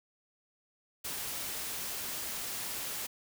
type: noise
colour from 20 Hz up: white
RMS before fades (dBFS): -38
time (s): 1.04-3.07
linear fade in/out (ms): 10
effects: none